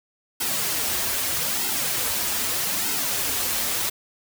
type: noise with flanger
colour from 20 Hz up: white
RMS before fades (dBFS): -25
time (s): 0.4-3.9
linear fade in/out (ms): 10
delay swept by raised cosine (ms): 1.7 to 6.8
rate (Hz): 0.8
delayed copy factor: -0.7
effects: none